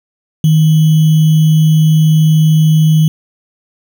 sine tone with sample-and-hold, 156.8 Hz, D#3, 14 cents sharp, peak -5 dBFS, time 0.44-3.08 s, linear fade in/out 2 ms, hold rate 3150 Hz, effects none

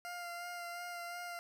20% pulse tone with vibrato, 698.5 Hz, F5, in tune, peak -37 dBFS, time 0.05-1.39 s, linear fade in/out 0 ms, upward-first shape sine, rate 2.8 Hz, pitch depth 20 cents each way, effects none

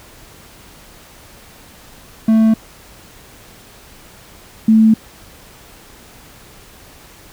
triangle / sine tone pair in turn, 221.5 / 220.4 Hz, A3 / A3, +12 / +3 cents, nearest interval unison, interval 9 cents, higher first, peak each -6 dBFS, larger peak neither, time 2.28-2.54 / 4.68-4.94 s, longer neither, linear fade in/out 5 ms, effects pink hiss -42 dBFS RMS until 7.32 s

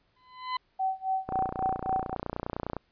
40% pulse tone with exponential growth, 1013 Hz, B5, 44 cents sharp, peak -25 dBFS, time 0.16-0.57 s, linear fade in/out 5 ms, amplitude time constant 87 ms
sine tone with tremolo, 762 Hz, G5, 49 cents flat, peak -24 dBFS, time 0.79-2.15 s, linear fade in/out 10 ms, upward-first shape sine, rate 3.7 Hz, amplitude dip 95%
click train, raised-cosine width 1 ms, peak -18 dBFS, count 45, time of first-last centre 1.29-2.767 s, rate 29.8 Hz
effects pink hiss -70 dBFS RMS until 2.91 s + resampled to 11025 Hz

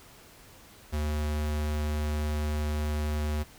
square tone, 75.3 Hz, D2, 44 cents sharp, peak -28 dBFS, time 0.92-3.44 s, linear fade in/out 20 ms, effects pink hiss -53 dBFS RMS until 3.58 s

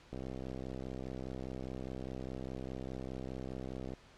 click train, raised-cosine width 2 ms, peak -29 dBFS, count 248, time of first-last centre 0.13-3.936 s, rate 64.9 Hz, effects pink hiss -60 dBFS RMS until 4.17 s + low-pass 5000 Hz 12 dB/octave

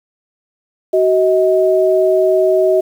sine tone pair together, 376.2 / 633.3 Hz, F#4 / D#5, +29 / +30 cents, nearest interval major sixth, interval 901 cents, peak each -12 dBFS, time 0.93-2.81 s, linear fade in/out 10 ms, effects 7-bit

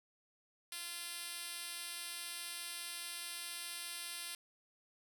5% pulse tone with band-pass filter, 344.8 Hz, F4, 22 cents flat, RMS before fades -45 dBFS, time 0.72-4.35 s, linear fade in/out 2 ms, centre 9500 Hz, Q 0.74, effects none

